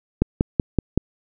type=click train; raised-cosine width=3 ms; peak=-3 dBFS; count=5; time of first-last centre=0.22-0.976 s; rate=5.29 Hz; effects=none